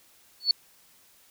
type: tone with exponential growth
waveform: sine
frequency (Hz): 4435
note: C#8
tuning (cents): 0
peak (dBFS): -14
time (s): 0.4-0.51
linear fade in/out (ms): 2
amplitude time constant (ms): 23
effects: white hiss -59 dBFS RMS until 1.3 s